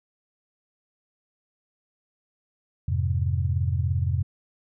sine chord, F minor, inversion none, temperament equal with one note detuned, 87.31 / 104.73 / 130.81 Hz, F2 / Ab2 / C3, 0 / +15 / 0 cents, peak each -24 / -28 / -27 dBFS, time 2.88-4.23 s, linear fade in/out 5 ms, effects none

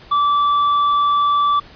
sine tone with tanh clipping, 1160 Hz, D6, 22 cents flat, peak -14 dBFS, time 0.11-1.6 s, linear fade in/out 10 ms, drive 6 dB, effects pink hiss -43 dBFS RMS until 1.75 s + resampled to 11025 Hz

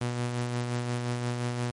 sawtooth tone with tremolo, 121.6 Hz, B2, 26 cents flat, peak -23 dBFS, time 0.01-1.71 s, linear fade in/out 5 ms, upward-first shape sine, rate 5.7 Hz, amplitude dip 35%, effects MP3 48 kbps

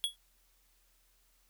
square tone with exponential decay, 3349 Hz, G#7, 14 cents sharp, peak -26 dBFS, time 0.04-0.16 s, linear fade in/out 0 ms, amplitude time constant 25 ms, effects added 41 Hz sine -70 dBFS peak until 1.49 s + white hiss -71 dBFS RMS until 1.49 s

